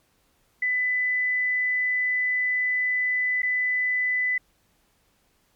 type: tone with dropouts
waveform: sine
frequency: 1999 Hz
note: B6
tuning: 20 cents sharp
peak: -21 dBFS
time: 0.62-4.38 s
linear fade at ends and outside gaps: 5 ms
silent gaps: 3.42-3.43 s
effects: pink hiss -66 dBFS RMS until 5.55 s + MP3 96 kbps